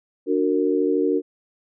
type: chord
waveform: sine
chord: D augmented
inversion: none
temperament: just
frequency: 293.7 / 367.1 / 458.9 Hz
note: D4 / F#4 / A#4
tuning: 0 / -14 / -27 cents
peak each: -22 / -22 / -22 dBFS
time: 0.26-1.22 s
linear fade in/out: 50 ms
effects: none